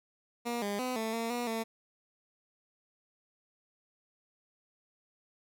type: tone with pitch steps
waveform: 15% pulse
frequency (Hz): 237.7 / 203 / 253.3 / 222.2 / 229 / 241.7 / 225.3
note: A#3 / G#3 / B3 / A3 / A#3 / B3 / A3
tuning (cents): +34 / -39 / +44 / +17 / -31 / -37 / +41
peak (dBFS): -26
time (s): 0.45-1.64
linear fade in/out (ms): 20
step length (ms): 170
effects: none